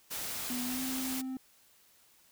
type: noise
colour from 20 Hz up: white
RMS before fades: -38 dBFS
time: 0.1-1.22 s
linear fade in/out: 20 ms
type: tone with pitch glide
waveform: triangle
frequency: 247.7 to 260.9 Hz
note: B3 to C4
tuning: +5 to -5 cents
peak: -33 dBFS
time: 0.5-1.37 s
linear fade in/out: 2 ms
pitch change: +90 cents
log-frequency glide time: 0.64-0.83 s
effects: white hiss -64 dBFS RMS until 2.31 s